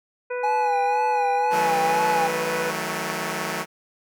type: harmonic tone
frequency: 493.9 Hz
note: B4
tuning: in tune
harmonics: 1 / 2 / 3 / 4 / 5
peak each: -26 / -35 / -35 / -42 / -38 dBFS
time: 0.3-2.71 s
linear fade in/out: 10 ms
type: tone with vibrato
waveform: triangle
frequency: 830.6 Hz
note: G#5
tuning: in tune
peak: -18 dBFS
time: 0.43-2.28 s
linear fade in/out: 10 ms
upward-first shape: sine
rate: 2 Hz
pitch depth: 62 cents each way
type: chord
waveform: 5% pulse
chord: D# diminished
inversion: none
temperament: equal with one note detuned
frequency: 159.38 / 185 / 220 Hz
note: D#3 / F#3 / A3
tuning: +42 / 0 / 0 cents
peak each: -19 dBFS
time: 1.5-3.66 s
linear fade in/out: 50 ms
effects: none